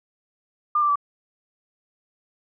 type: tone with pitch steps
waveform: sine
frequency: 1200 / 1177.3 / 1155.1 Hz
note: D6 / D6 / D6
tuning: +37 / +4 / -29 cents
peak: -17 dBFS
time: 0.75-0.957 s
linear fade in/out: 5 ms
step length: 69 ms
effects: none